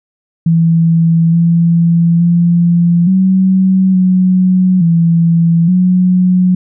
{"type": "tone with pitch steps", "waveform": "sine", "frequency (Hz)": [165.4, 168.7, 171.8, 188.6, 184.5, 167.4, 182.4], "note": ["E3", "E3", "F3", "F#3", "F#3", "E3", "F#3"], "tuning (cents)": [6, 40, -28, 33, -5, 27, -24], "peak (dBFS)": -6, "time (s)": [0.46, 6.55], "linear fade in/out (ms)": 5, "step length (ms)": 870, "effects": []}